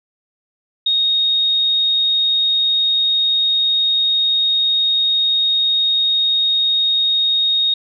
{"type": "tone", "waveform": "sine", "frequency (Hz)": 3729, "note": "A#7", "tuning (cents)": 0, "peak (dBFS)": -13, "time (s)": [0.86, 7.74], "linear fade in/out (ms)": 5, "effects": []}